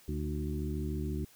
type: harmonic tone with a mistuned harmonic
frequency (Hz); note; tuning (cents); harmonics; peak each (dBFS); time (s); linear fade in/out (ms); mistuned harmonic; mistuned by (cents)
74.1; D2; +16; 1 / 2 / 3 / 4 / 5; -35 / -38 / -40 / -41 / -42; 0.08-1.25; 5; 4; +43
effects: white hiss -60 dBFS RMS until 1.35 s